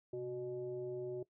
sine tone with frequency modulation, 370 Hz, F#4, in tune, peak -38 dBFS, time 0.13-1.23 s, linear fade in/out 5 ms, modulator 240 Hz, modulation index 0.56, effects noise-tail reverb RT60 0.1 s tail -19 dB re dry

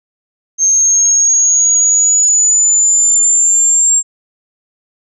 sine linear sweep, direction up, 6370 to 7459 Hz, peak -7 dBFS, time 0.58-4.03 s, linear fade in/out 50 ms, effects none

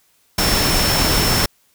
sine tone in noise, 5380 Hz, E8, 34 cents sharp, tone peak -21 dBFS, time 0.38-1.46 s, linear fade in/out 5 ms, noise pink, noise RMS -17 dBFS, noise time 0.38-1.46 s, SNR -7 dB, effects white hiss -59 dBFS RMS until 1.74 s

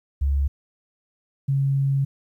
sine tone pair in turn, 69.7 / 137.44 Hz, C#2 / C#3, +10 / -14 cents, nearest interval octave, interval 1176 cents, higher second, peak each -18 dBFS, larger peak neither, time 0.21-0.48 / 1.48-2.05 s, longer second, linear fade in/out 10 ms, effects 10-bit

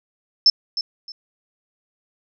sine tone with echo, 5280 Hz, E8, 2 cents sharp, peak -9 dBFS, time 0.46-0.5 s, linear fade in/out 2 ms, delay 310 ms, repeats 2, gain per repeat -12 dB, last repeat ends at 1.12 s, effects none

